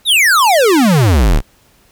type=exponential sweep; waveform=square; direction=down; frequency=3951 to 30.12 Hz; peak=-8 dBFS; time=0.05-1.42 s; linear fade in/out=50 ms; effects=pink hiss -51 dBFS RMS until 1.91 s